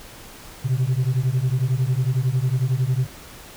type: beating tone pair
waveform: sine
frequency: 123.47 / 134.47 Hz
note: B2 / C3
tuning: 0 / +48 cents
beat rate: 11 Hz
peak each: -19 dBFS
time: 0.64-3.07 s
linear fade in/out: 20 ms
effects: tanh soft clip ceiling -15 dBFS + pink hiss -42 dBFS RMS until 3.56 s